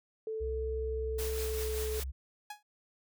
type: tone with pitch glide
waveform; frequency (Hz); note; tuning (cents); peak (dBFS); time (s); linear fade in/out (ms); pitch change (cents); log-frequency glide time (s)
sine; 440 to 432.9; A4 to A4; 0 to -28; -34; 0.27-2; 2; -28; 1.36-1.88
type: tone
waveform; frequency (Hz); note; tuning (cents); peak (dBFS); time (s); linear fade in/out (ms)
sine; 65.9; C2; +13; -35; 0.4-2.12; 20
type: noise with tremolo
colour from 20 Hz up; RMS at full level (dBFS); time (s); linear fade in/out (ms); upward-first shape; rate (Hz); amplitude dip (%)
white; -40; 1.18-2.04; 10; sine; 5.2; 40
type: tone with exponential decay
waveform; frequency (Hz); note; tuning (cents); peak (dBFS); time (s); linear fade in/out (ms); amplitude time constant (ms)
sawtooth; 835; G#5; +9; -34; 2.5-2.63; 5; 27
effects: none